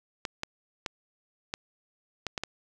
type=clicks; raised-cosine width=0.2 ms; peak=-14 dBFS; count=7; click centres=0.252 / 0.434 / 0.862 / 1.539 / 2.267 / 2.378 / 2.436 s; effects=none